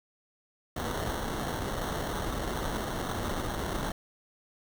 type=noise with sample-and-hold; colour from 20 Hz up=pink; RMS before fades=-33 dBFS; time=0.76-3.92 s; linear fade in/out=5 ms; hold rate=2450 Hz; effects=none